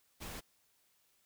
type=noise; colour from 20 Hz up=pink; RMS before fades=-45 dBFS; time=0.2-0.41 s; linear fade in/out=20 ms; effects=white hiss -73 dBFS RMS until 1.25 s